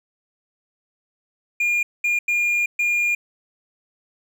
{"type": "tone bursts at uneven times", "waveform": "triangle", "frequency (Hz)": 2417, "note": "D7", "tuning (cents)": 49, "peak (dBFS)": -16, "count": 4, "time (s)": [[1.6, 1.83], [2.04, 2.19], [2.28, 2.66], [2.79, 3.15]], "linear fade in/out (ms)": 5, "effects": []}